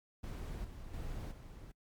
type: noise with level steps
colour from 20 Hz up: brown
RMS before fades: -42 / -48 / -42 / -50 dBFS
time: 0.23-1.72 s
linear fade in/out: 10 ms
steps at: 0.64 / 0.93 / 1.31 s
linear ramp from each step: 10 ms
effects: noise-tail reverb RT60 0.1 s tail -26 dB re dry + MP3 96 kbps